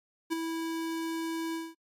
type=tone with ADSR envelope; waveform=square; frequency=327.7 Hz; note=E4; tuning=10 cents flat; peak=-26 dBFS; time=0.3-1.75 s; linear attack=27 ms; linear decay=13 ms; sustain=-6 dB; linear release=210 ms; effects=noise-tail reverb RT60 0.1 s tail -26 dB re dry + MP3 64 kbps